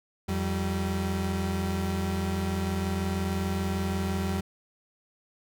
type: tone pair together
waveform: 35% pulse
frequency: 86.28 / 192.9 Hz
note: F2 / G3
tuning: -20 / -28 cents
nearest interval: octave + major second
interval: 1392 cents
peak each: -28 dBFS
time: 0.28-4.41 s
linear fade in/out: 10 ms
effects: none